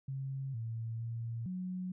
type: tone with pitch steps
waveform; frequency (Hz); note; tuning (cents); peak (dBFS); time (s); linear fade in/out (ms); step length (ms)
sine; 134.9 / 113.7 / 115.5 / 183.6; C#3 / A#2 / A#2 / F#3; -47 / -43 / -16 / -13; -36; 0.08-1.92; 5; 460
effects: none